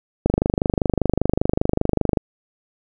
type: click train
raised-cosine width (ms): 2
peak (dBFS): -3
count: 49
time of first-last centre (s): 0.26-2.172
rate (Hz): 25.1
effects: none